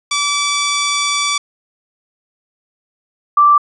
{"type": "tone pair in turn", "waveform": ["10% pulse", "sine"], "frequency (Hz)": [1155, 1171.1], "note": ["D6", "D6"], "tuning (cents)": [-29, -5], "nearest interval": "unison", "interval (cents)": 24, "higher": "second", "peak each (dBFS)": -6, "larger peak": "neither", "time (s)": [[0.11, 1.38], [3.37, 3.58]], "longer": "first", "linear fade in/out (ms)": 5, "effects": ["resampled to 24000 Hz"]}